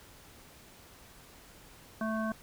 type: harmonic tone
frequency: 220 Hz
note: A3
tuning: in tune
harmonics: 1 / 3 / 5 / 7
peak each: -32 / -37 / -39 / -40 dBFS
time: 2.01-2.32 s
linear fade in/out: 2 ms
effects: pink hiss -55 dBFS RMS until 2.42 s